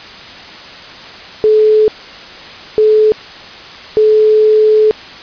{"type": "tone bursts at uneven times", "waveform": "sine", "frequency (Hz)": 430.7, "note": "A4", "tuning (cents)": -37, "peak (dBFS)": -5, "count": 3, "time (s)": [[1.44, 1.88], [2.78, 3.12], [3.97, 4.91]], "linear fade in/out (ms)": 0, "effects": ["white hiss -31 dBFS RMS until 5.22 s", "resampled to 11025 Hz"]}